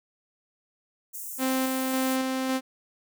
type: high-pass noise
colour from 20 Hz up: white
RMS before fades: -37 dBFS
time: 1.13-2.17 s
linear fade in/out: 20 ms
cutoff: 6500 Hz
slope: 48 dB/octave
type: tone with tremolo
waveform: sawtooth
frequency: 261.6 Hz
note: C4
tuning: in tune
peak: -20 dBFS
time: 1.38-2.61 s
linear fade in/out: 50 ms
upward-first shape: square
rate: 1.8 Hz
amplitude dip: 25%
effects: none